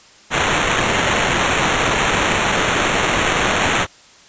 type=noise with sample-and-hold; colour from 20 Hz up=white; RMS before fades=-17 dBFS; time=0.3-3.87 s; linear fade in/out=50 ms; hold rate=4900 Hz; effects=white hiss -46 dBFS RMS until 4.28 s + resampled to 16000 Hz